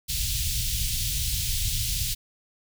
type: band-stop noise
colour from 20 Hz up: pink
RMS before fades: -27 dBFS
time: 0.08-2.15 s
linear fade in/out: 20 ms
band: 120 to 3100 Hz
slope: 24 dB/octave
effects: none